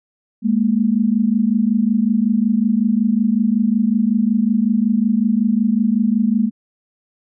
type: tone pair together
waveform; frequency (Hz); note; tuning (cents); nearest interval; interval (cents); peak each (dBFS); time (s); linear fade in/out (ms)
sine; 207.7 / 233.1; G#3 / A#3; 0 / 0; major second; 200; -16; 0.42-6.51; 50
effects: none